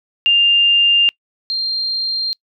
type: tone pair in turn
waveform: sine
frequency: 2800 / 4186 Hz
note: F7 / C8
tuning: +4 / 0 cents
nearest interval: perfect fifth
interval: 696 cents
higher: second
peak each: -9 / -17 dBFS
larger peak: first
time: 0.26-1.09 / 1.5-2.33 s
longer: neither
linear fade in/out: 0 ms
effects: noise-tail reverb RT60 0.1 s tail -26 dB re dry